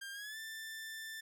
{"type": "tone with pitch glide", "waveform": "sawtooth", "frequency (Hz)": [1599, 1774.2], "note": ["G6", "A6"], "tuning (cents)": [34, 14], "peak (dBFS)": -40, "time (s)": [0.01, 1.21], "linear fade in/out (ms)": 10, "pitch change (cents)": 180, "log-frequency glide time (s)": [0.12, 0.38], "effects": []}